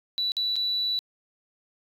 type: tone with dropouts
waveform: sine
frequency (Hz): 3951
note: B7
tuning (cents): 0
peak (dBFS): -23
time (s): 0.18-0.99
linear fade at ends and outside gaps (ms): 0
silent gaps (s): 0.319-0.368 / 0.557-0.564
effects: tanh soft clip ceiling -19 dBFS